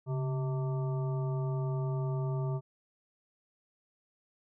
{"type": "harmonic tone with a mistuned harmonic", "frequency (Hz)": 129.3, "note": "C3", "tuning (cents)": -20, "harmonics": [1, 3, 5, 7, 9], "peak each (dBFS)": [-30, -40, -44, -47, -49], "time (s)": [0.06, 2.61], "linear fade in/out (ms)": 50, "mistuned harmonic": 1, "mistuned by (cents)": 100, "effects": []}